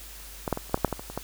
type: clicks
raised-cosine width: 1 ms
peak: -14 / -10 / -17 / -30 / -7 / -25 / -6 / -29 / -14 / -23 / -23 / -15 dBFS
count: 12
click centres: 0.478 / 0.527 / 0.574 / 0.696 / 0.744 / 0.776 / 0.847 / 0.879 / 0.927 / 0.995 / 1.1 / 1.176 s
effects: added 50 Hz sine -45 dBFS peak until 1.23 s + white hiss -45 dBFS RMS until 1.23 s